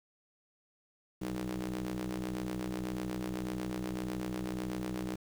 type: ring-modulated tone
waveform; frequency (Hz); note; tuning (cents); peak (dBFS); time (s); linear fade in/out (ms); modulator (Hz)
sawtooth; 61.74; B1; 0; -28; 1.21-5.16; 10; 251
effects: 9-bit